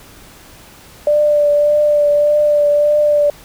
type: tone with vibrato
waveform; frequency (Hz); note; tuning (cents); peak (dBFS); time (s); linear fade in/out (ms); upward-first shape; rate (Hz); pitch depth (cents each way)
sine; 590; D5; +8; -9; 1.07-3.3; 2; triangle; 1.7; 21
effects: pink hiss -41 dBFS RMS until 3.44 s